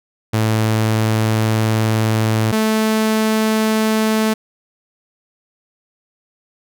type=tone pair in turn; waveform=sawtooth; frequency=110.1 / 218.6 Hz; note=A2 / A3; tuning=+2 / -11 cents; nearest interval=octave; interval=1187 cents; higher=second; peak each=-10 dBFS; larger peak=neither; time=0.33-2.52 / 2.52-4.34 s; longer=first; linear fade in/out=10 ms; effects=none